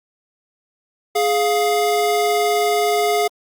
square tone pair together, 418 / 703 Hz, G#4 / F5, +11 / +11 cents, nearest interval major sixth, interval 900 cents, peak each -19 dBFS, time 1.15-3.28 s, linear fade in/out 10 ms, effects Opus 48 kbps

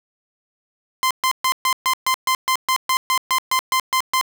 sawtooth tone bursts, 1039 Hz, C6, 12 cents flat, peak -12 dBFS, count 16, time 1.03-4.212 s, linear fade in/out 0 ms, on 77 ms, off 130 ms, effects none

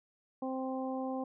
harmonic tone, 261.6 Hz, C4, in tune, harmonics 1 / 2 / 3 / 4, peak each -36 / -39 / -41 / -47 dBFS, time 0.42-1.24 s, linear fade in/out 5 ms, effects none

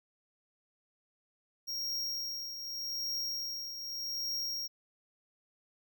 square tone with tremolo, 5588 Hz, F8, in tune, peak -33 dBFS, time 1.67-4.68 s, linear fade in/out 20 ms, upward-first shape triangle, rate 0.84 Hz, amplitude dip 60%, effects none

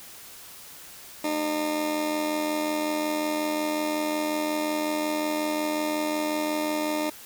20% pulse tone with amplitude modulation, 304 Hz, D#4, 40 cents flat, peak -18 dBFS, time 1.24-7.1 s, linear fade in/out 5 ms, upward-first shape sine, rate 85.5 Hz, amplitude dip 50%, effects white hiss -45 dBFS RMS until 7.25 s

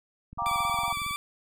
click train, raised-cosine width 5 ms, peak -31 dBFS, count 18, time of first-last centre 0.33-1.11 s, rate 21.8 Hz
sine chord, G minor seventh, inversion third, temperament just, 705.6 / 784 / 940.8 / 1176 Hz, F5 / G5 / Bb5 / D6, +18 / 0 / +16 / +2 cents, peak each -35 / -36 / -32 / -30 dBFS, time 0.38-0.93 s, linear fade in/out 10 ms
20% pulse tone with vibrato, 1160 Hz, D6, 22 cents flat, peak -25 dBFS, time 0.46-1.16 s, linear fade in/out 0 ms, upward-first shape triangle, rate 15 Hz, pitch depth 34 cents each way
effects none

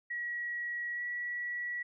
sine tone with pitch glide, 1917 to 1937 Hz, A#6 to B6, +48 to -34 cents, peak -34 dBFS, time 0.1-1.83 s, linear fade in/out 10 ms, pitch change +18 cents, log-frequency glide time 0.94-1.01 s, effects none

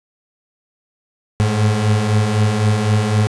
35% pulse beating tone pair, 103.5 / 107.4 Hz, G#2 / A2, -5 / -41 cents, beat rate 3.9 Hz, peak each -18 / -13 dBFS, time 1.4-3.27 s, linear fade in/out 0 ms, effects resampled to 22050 Hz + 7-bit

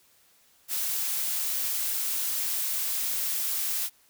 blue noise, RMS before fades -29 dBFS, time 0.68-3.9 s, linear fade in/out 50 ms, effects white hiss -62 dBFS RMS until 4.09 s

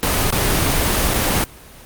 pink noise with dropouts, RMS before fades -17 dBFS, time 0.03-1.44 s, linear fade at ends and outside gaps 0 ms, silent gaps 0.305-0.325 / 1.137-1.141 s, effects pink hiss -41 dBFS RMS until 1.85 s + Opus 24 kbps

